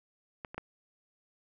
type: clicks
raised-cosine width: 0.5 ms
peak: -24 / -28 / -22 dBFS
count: 3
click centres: 0.448 / 0.545 / 0.58 s
effects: none